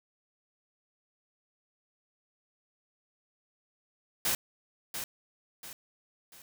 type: noise with echo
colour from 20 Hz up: white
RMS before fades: -29 dBFS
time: 4.25-4.35 s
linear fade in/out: 2 ms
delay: 690 ms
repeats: 3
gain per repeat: -8 dB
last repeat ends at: 6.42 s
effects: none